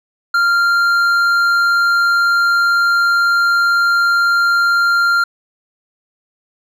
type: tone with hard clipping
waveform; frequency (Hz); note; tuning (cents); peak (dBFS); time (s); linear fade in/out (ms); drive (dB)
sine; 1391; F6; -7; -12; 0.34-5.24; 5; 6
effects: none